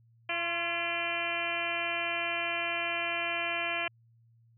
harmonic tone with a mistuned harmonic, 340.6 Hz, F4, 43 cents flat, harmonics 1 / 2 / 3 / 4 / 5 / 6 / 7 / 8 / 9, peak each -45 / -37 / -41 / -42 / -39 / -41 / -34 / -38 / -40 dBFS, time 0.29-3.88 s, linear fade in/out 5 ms, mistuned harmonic 3, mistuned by +49 cents, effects added 115 Hz sine -60 dBFS peak until 4.57 s

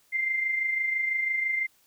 sine tone pair together, 2067 / 2093 Hz, C7 / C7, -22 / 0 cents, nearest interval unison, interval 22 cents, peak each -35 / -25 dBFS, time 0.12-1.67 s, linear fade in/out 20 ms, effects white hiss -64 dBFS RMS until 1.86 s

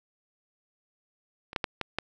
clicks, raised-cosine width 0.3 ms, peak -24 / -11 / -11 / -14 / -12 dBFS, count 5, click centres 1.531 / 1.562 / 1.642 / 1.813 / 1.986 s, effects none

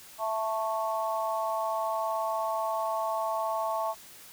harmonic tone, 220.7 Hz, A3, 5 cents sharp, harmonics 3 / 4 / 5, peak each -31 / -32 / -33 dBFS, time 0.18-3.95 s, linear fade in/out 50 ms, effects white hiss -50 dBFS RMS until 4.32 s

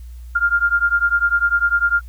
sine beating tone pair, 1396.9 / 1406.9 Hz, F6 / F6, 0 / +12 cents, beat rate 10 Hz, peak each -17 / -17 dBFS, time 0.35-2.01 s, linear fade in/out 10 ms, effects added 60 Hz sine -32 dBFS peak until 2.08 s + white hiss -56 dBFS RMS until 2.08 s

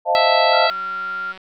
sine chord, F dominant seventh, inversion second, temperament equal, 523.3 / 622.3 / 698.5 / 880 Hz, C5 / Eb5 / F5 / A5, 0 / 0 / 0 / 0 cents, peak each -23 / -20 / -19 / -19 dBFS, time 0.05-0.7 s, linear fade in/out 50 ms
harmonic tone, 658 Hz, E5, 3 cents flat, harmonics 1 / 2 / 3 / 4 / 5 / 6 / 7, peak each -21 / -24 / -24 / -26 / -27 / -26 / -25 dBFS, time 0.15-0.7 s, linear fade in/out 0 ms
sine tone with pitch glide, 1374 to 1389.2 Hz, F6 to F6, -29 to -10 cents, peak -23 dBFS, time 0.52-1.33 s, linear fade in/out 20 ms, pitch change +19 cents, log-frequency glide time 0.78-1.19 s
click train, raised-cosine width 0.3 ms, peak -24 dBFS, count 128, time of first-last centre 0.7-1.376 s, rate 188 Hz
effects none

